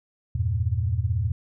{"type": "chord", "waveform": "sine", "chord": "E diminished", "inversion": "none", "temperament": "equal", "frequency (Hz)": [82.41, 98, 116.54], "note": ["E2", "G2", "Bb2"], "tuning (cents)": [0, 0, 0], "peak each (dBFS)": -26, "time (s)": [0.35, 1.32], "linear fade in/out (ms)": 5, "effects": []}